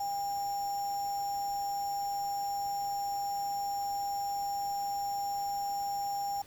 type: tone with sample-and-hold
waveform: sine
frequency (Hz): 804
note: G5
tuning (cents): +44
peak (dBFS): -31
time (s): 0-6.42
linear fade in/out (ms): 5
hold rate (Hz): 6300
effects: pink hiss -56 dBFS RMS until 6.46 s